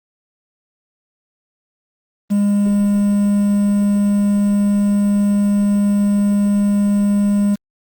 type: tone with quantisation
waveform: triangle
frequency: 203.6 Hz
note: G#3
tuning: 34 cents flat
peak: -10 dBFS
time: 2.3-7.56 s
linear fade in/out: 20 ms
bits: 6
effects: Opus 24 kbps